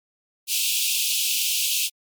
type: high-pass noise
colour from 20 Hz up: pink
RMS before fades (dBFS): -23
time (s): 0.47-1.9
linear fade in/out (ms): 50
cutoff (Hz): 2500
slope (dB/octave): 96
effects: MP3 96 kbps